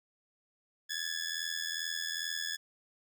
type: ring-modulated tone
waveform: 15% pulse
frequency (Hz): 1704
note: G#6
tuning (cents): +44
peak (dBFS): -25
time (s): 0.89-2.57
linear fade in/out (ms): 20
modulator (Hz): 41.2
effects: none